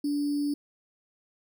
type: tone with sample-and-hold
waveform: sine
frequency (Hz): 289.5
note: D4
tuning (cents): -25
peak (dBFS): -25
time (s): 0.04-0.54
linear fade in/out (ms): 5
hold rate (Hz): 4900
effects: none